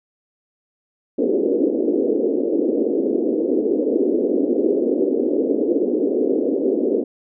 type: band-pass noise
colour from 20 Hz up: white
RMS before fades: -19 dBFS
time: 1.18-7.04 s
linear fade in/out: 10 ms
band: 250 to 480 Hz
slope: 48 dB/octave
effects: none